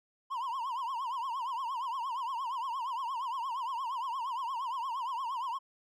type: tone with vibrato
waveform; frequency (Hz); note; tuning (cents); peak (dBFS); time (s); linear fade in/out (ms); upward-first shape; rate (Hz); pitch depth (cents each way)
triangle; 1000; B5; +21; -31; 0.3-5.59; 20; triangle; 8.6; 200
effects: none